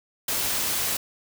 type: noise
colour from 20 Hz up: white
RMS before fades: -26 dBFS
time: 0.28-0.97 s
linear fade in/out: 5 ms
effects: none